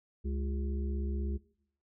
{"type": "harmonic tone with a mistuned harmonic", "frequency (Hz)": 69.3, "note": "C#2", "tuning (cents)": 0, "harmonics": [1, 3, 5, 6], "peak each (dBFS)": [-32, -40, -44, -48], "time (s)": [0.24, 1.38], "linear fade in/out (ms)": 20, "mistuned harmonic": 6, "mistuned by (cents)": -55, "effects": ["noise-tail reverb RT60 0.7 s tail -20 dB re dry"]}